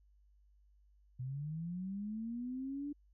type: linear sweep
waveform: sine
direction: up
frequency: 123.47 to 293.7 Hz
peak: -38 dBFS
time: 1.19-2.93 s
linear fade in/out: 10 ms
effects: added 50 Hz sine -64 dBFS peak until 3.13 s